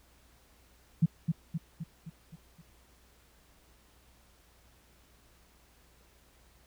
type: tone with echo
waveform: sine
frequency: 163.3 Hz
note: E3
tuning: 16 cents flat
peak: -19 dBFS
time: 1.02-1.06 s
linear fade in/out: 10 ms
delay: 260 ms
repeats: 6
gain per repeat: -5 dB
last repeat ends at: 2.62 s
effects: added 60 Hz sine -64 dBFS peak until 6.66 s + pink hiss -64 dBFS RMS until 6.66 s